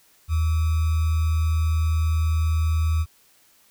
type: tone with sample-and-hold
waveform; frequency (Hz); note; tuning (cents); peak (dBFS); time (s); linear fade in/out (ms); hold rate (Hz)
sine; 80; D#2; +49; -18; 0.28-3.06; 50; 1225
effects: white hiss -58 dBFS RMS until 3.7 s